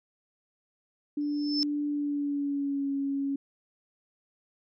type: tone with pitch glide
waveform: sine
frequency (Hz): 292.7 to 277.2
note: D4 to C#4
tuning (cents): -6 to 0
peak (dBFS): -27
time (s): 1.17-3.36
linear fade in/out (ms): 5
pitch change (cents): -94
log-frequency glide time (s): 1.87-2.91
type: tone with exponential growth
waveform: sine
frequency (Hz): 5274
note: E8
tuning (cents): 0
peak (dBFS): -23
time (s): 1.21-1.63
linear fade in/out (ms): 0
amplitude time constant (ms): 90
effects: none